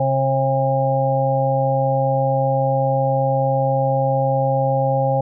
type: harmonic tone with a mistuned harmonic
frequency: 134.8 Hz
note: C#3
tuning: 48 cents flat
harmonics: 1 / 2 / 4 / 5 / 6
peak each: -20 / -31 / -19 / -29 / -21 dBFS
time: 0-5.21 s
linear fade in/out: 5 ms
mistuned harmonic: 2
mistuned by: -32 cents
effects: none